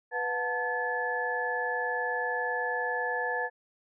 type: tone cluster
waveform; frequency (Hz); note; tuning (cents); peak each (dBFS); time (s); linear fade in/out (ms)
sine; 493.7 / 724 / 886 / 1724; B4 / F#5 / A5 / A6; -1 / -38 / +12 / -36; -34 / -36 / -35 / -31; 0.11-3.5; 50
effects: none